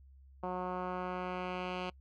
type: tone with low-pass filter sweep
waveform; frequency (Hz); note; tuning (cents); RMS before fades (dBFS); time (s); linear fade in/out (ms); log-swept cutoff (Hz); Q
10% pulse; 181.9; F#3; -29; -38; 0.43-1.9; 5; 970 to 3200; 1.6
effects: noise-tail reverb RT60 0.1 s tail -26 dB re dry + added 67 Hz sine -55 dBFS peak until 2 s

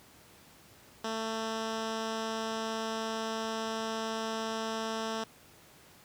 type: tone with low-pass filter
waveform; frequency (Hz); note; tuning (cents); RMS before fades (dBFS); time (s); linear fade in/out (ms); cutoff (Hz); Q
10% pulse; 222.8; A3; +22; -35; 1.04-5.24; 5; 5800; 1.4
effects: pink hiss -57 dBFS RMS until 6.04 s + high-pass 80 Hz 12 dB/octave

